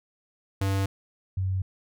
square / sine tone pair in turn, 97.4 / 94.35 Hz, G2 / F#2, -11 / +34 cents, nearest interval minor second, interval 55 cents, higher first, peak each -24 dBFS, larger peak neither, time 0.61-0.86 / 1.37-1.62 s, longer neither, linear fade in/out 5 ms, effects none

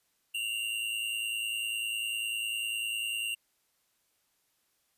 square tone pair together, 2754 / 2864 Hz, F7 / F7, -25 / +43 cents, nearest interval minor second, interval 68 cents, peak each -34 / -36 dBFS, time 0.34-3.35 s, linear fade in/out 10 ms, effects white hiss -74 dBFS RMS until 4.97 s + resampled to 32000 Hz

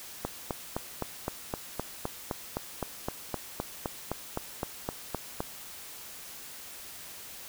click train, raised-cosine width 1 ms, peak -16 dBFS, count 21, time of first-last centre 0.25-5.405 s, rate 3.88 Hz, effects white hiss -45 dBFS RMS until 7.48 s

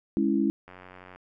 sine chord, C# minor, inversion second, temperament equal, 207.7 / 277.2 / 329.6 Hz, G#3 / C#4 / E4, 0 / 0 / 0 cents, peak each -26 / -26 / -26 dBFS, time 0.17-0.5 s, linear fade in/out 0 ms
click train, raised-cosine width 0.5 ms, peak -31 dBFS, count 45, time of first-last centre 0.68-1.16 s, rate 91.7 Hz
effects none

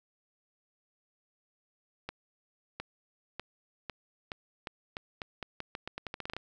accelerating click train, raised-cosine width 0.3 ms, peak -21 dBFS, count 20, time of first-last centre 2.09-6.366 s, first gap 710 ms, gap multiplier 0.84, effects none

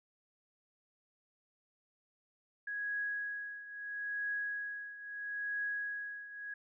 sine tone with tremolo, 1661.2 Hz, G#6, in tune, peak -33 dBFS, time 2.67-6.54 s, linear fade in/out 5 ms, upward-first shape triangle, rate 0.76 Hz, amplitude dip 80%, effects none

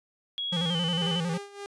sine tone with pitch glide, 3322 to 3029 Hz, G#7 to F#7, 0 to +40 cents, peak -29 dBFS, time 0.38-1.2 s, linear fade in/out 0 ms, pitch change -160 cents, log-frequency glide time 0.67-0.77 s
square tone with vibrato, 169.8 Hz, F3, 48 cents flat, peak -28 dBFS, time 0.52-1.38 s, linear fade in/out 10 ms, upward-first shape square, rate 11 Hz, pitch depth 70 cents each way
sawtooth tone with tremolo, 403 Hz, G4, 48 cents sharp, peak -32 dBFS, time 1.01-1.66 s, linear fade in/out 0 ms, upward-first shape sine, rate 3.5 Hz, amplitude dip 75%
effects resampled to 22050 Hz

